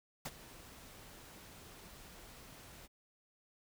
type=noise with ADSR envelope; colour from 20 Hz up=pink; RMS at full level=-39 dBFS; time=0.25-2.88 s; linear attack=8 ms; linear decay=39 ms; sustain=-16 dB; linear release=33 ms; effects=none